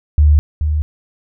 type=tone pair in turn; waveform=sine; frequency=74.5 / 75.98 Hz; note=D2 / D#2; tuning=+25 / -41 cents; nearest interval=unison; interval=34 cents; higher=second; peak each=-6 / -13 dBFS; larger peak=first; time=0.18-0.39 / 0.61-0.82 s; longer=neither; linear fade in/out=0 ms; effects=none